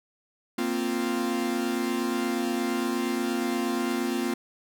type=chord; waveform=45% pulse; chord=Bb suspended second; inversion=none; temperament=equal; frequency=233.1 / 261.6 / 349.2 Hz; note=Bb3 / C4 / F4; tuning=0 / 0 / 0 cents; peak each=-30 dBFS; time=0.58-4.34 s; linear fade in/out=5 ms; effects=none